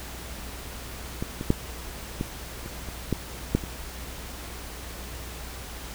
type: clicks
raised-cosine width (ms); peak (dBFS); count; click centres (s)
3; -15 / -18 / -6 / -13 / -24 / -25 / -10 / -7 / -23; 9; 1.225 / 1.411 / 1.504 / 2.211 / 2.661 / 2.887 / 3.127 / 3.55 / 3.638
effects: added 60 Hz sine -40 dBFS peak until 5.94 s + pink hiss -40 dBFS RMS until 5.94 s